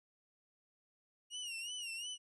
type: tone with vibrato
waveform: sawtooth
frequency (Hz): 2841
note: F7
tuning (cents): +29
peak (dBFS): -38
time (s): 1.3-2.18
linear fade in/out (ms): 50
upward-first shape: sine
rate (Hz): 2.8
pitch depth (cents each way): 100
effects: resampled to 24000 Hz